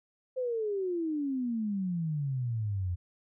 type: exponential sweep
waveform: sine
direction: down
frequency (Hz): 523.3 to 85.9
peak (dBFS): -29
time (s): 0.36-2.96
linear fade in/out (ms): 20
effects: none